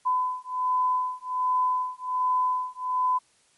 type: beating tone pair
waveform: sine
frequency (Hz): 1008 / 1009.3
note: B5 / B5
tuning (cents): +35 / +37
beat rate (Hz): 1.3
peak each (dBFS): -26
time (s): 0.05-3.19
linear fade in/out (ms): 20
effects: white hiss -63 dBFS RMS until 3.57 s + MP3 48 kbps